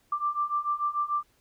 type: beating tone pair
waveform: sine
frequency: 1174.7 / 1181.5 Hz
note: D6 / D6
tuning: 0 / +10 cents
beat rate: 6.8 Hz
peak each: -30 / -28 dBFS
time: 0.12-1.23 s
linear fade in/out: 5 ms
effects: pink hiss -67 dBFS RMS until 1.4 s